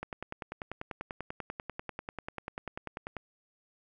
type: click train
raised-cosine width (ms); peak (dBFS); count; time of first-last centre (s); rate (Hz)
0.5; -22; 33; 0.03-3.167; 10.2
effects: none